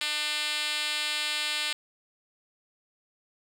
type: tone with band-pass filter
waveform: 5% pulse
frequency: 300 Hz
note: D4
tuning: 37 cents sharp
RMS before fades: -30 dBFS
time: 0.01-1.73 s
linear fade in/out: 2 ms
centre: 4600 Hz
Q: 1.1
effects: none